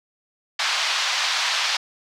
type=band-pass noise; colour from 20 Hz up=white; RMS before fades=-23 dBFS; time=0.59-1.77 s; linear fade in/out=5 ms; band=780 to 5100 Hz; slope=24 dB/octave; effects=none